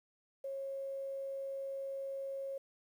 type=tone with quantisation; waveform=sine; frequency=545 Hz; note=C#5; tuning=29 cents flat; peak=-38 dBFS; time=0.44-2.58 s; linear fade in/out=5 ms; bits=11; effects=none